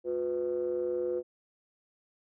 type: ring-modulated tone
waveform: triangle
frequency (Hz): 69.3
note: C#2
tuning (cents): 0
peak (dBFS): -23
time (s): 0.04-1.23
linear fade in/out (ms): 50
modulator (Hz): 429
effects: tanh soft clip ceiling -21 dBFS